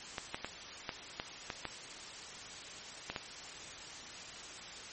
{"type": "clicks", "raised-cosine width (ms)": 0.3, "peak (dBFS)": -20, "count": 9, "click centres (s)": [0.182, 0.345, 0.446, 0.892, 1.199, 1.502, 1.653, 3.1, 3.162], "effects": ["white hiss -47 dBFS RMS until 4.92 s", "MP3 32 kbps"]}